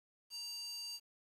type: tone with high-pass filter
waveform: square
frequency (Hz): 932.3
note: A#5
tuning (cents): 0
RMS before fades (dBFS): -45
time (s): 0.3-1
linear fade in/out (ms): 50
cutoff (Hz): 4400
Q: 3.9
effects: resampled to 32000 Hz + 11-bit